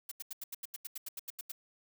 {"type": "noise bursts", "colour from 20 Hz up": "blue", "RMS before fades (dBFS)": -41, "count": 14, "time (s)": [0.09, 1.519], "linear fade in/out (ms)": 5, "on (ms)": 25, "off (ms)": 83, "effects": []}